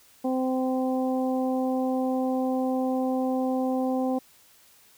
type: harmonic tone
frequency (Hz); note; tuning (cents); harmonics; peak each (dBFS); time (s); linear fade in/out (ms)
258.6; C4; -20; 1 / 2 / 3 / 4; -25 / -29 / -32 / -42; 0.24-4.19; 10
effects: white hiss -57 dBFS RMS until 4.97 s